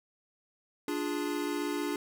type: chord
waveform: square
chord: D diminished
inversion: none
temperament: equal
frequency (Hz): 293.7 / 349.2 / 415.3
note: D4 / F4 / Ab4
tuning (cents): 0 / 0 / 0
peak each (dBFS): -34 / -37 / -38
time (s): 0.88-1.96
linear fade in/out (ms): 2
effects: none